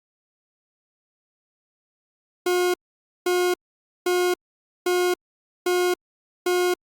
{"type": "tone bursts", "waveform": "40% pulse", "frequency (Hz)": 358.7, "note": "F4", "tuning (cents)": 46, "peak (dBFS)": -18, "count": 6, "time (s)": [2.46, 6.74], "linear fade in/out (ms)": 5, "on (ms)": 280, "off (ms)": 520, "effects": ["Opus 48 kbps"]}